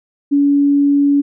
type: tone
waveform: sine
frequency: 284 Hz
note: C#4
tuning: 42 cents sharp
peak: -9 dBFS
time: 0.31-1.22 s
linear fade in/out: 20 ms
effects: none